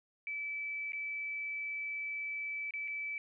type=tone with dropouts; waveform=sine; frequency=2308 Hz; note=D7; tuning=31 cents flat; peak=-36 dBFS; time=0.27-3.18 s; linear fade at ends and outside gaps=1 ms; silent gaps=0.921-0.932 / 2.708-2.737 / 2.877-2.88 s; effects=none